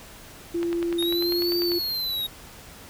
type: tone with pitch glide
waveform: sine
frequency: 341.4 to 347.8 Hz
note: F4 to F4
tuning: -39 to -7 cents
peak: -23 dBFS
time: 0.54-1.79 s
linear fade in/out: 10 ms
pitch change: +32 cents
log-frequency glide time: 1.05-1.32 s
type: click train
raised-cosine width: 0.3 ms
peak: -18 dBFS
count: 12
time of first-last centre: 0.63-1.719 s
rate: 10.1 Hz
type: linear two-way sweep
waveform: square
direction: up then down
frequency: 3684 to 4636 to 3751 Hz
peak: -26 dBFS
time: 0.98-2.27 s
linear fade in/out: 10 ms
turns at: 1.58 s
effects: pink hiss -45 dBFS RMS until 2.89 s